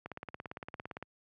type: click train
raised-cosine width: 0.5 ms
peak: -26 dBFS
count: 18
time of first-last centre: 0.06-1.026 s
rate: 17.6 Hz
effects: high-pass 80 Hz 12 dB/octave